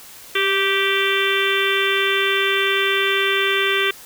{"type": "harmonic tone with a mistuned harmonic", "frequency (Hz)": 390, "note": "G4", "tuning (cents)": -9, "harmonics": [1, 3, 4, 5, 6, 7, 8, 9], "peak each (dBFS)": [-22, -26, -24, -24, -24, -26, -26, -26], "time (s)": [0.35, 3.91], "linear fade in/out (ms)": 5, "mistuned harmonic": 1, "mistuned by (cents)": 16, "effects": ["white hiss -41 dBFS RMS until 4.05 s"]}